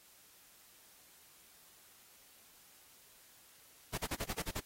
pink noise bursts, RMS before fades -38 dBFS, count 8, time 3.93-4.601 s, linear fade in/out 10 ms, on 48 ms, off 41 ms, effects white hiss -62 dBFS RMS until 4.65 s + AAC 48 kbps

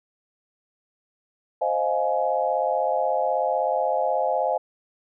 sine chord, F minor seventh, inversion second, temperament equal with one note detuned, 523.3 / 622.3 / 698.5 / 841.2 Hz, C5 / Eb5 / F5 / Ab5, 0 / 0 / 0 / +22 cents, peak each -26 dBFS, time 1.61-4.58 s, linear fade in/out 10 ms, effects none

